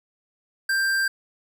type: tone with tanh clipping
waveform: sine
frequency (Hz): 1580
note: G6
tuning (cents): +13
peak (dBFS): -22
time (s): 0.69-1.08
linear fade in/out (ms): 5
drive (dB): 18
effects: none